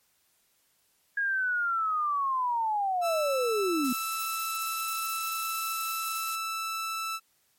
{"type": "linear sweep", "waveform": "sine", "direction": "down", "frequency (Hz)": [1648, 237.6], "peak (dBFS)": -25, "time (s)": [1.17, 3.93], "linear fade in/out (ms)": 5}
{"type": "tone", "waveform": "sawtooth", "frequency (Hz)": 1321, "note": "E6", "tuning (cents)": 3, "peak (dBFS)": -27, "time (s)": [3.01, 7.2], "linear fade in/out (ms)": 50}
{"type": "noise", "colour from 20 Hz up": "violet", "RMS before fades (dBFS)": -34, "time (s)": [3.84, 6.36], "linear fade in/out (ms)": 10}
{"effects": ["white hiss -69 dBFS RMS until 7.58 s", "MP3 64 kbps"]}